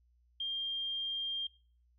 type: tone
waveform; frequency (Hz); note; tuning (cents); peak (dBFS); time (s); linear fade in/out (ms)
sine; 3199; G7; +34; -33; 0.4-1.47; 5
effects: noise-tail reverb RT60 0.4 s tail -18 dB re dry + added 60 Hz sine -66 dBFS peak until 1.98 s